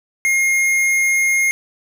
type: tone with hard clipping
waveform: sine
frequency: 2138 Hz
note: C7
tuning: 37 cents sharp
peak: -15 dBFS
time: 0.25-1.51 s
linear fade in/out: 0 ms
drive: 13 dB
effects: none